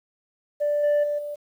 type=tone with level steps; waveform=sine; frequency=587.3 Hz; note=D5; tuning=in tune; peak=-19 / -15 / -22 / -29 dBFS; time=0.6-1.36 s; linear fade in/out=20 ms; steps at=0.83 / 1.03 / 1.18 s; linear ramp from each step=10 ms; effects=tanh soft clip ceiling -17 dBFS + 9-bit